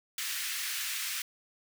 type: high-pass noise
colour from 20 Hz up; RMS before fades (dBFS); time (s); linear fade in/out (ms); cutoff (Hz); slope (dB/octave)
pink; -35; 0.18-1.22; 2; 1700; 24
effects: none